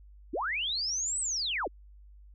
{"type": "linear two-way sweep", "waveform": "sine", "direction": "up then down", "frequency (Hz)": [220, 8240, 220], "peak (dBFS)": -29, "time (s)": [0.33, 1.68], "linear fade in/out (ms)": 10, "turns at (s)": 1.2, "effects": ["added 50 Hz sine -50 dBFS peak until 2.34 s"]}